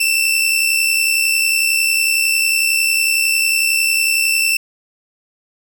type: tone pair together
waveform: sawtooth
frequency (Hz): 2638 / 2709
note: E7 / E7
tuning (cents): +1 / +47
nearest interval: unison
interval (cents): 46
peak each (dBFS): -13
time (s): 0-4.57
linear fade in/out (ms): 5
effects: none